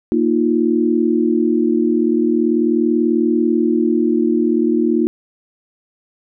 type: chord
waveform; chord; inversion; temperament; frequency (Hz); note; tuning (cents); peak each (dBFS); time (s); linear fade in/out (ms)
sine; Bb suspended fourth; none; equal with one note detuned; 233.1 / 311.1 / 351.5; Bb3 / Eb4 / F4; 0 / 0 / +11; -17; 0.12-5.07; 0
effects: none